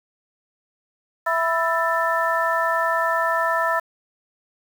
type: harmonic tone with a mistuned harmonic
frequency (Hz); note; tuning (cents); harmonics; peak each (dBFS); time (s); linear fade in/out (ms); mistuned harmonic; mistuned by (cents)
330.6; E4; +5; 2 / 3 / 4 / 5; -24 / -24 / -24 / -24; 1.26-3.8; 10; 5; +120
effects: 7-bit